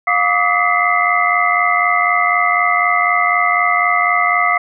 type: tone cluster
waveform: sine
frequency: 709 / 1157 / 1261 / 2011 / 2095 Hz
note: F5 / D6 / D#6 / B6 / C7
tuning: +26 / -26 / +23 / +31 / +2 cents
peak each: -18 dBFS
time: 0.07-4.58 s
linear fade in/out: 5 ms
effects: none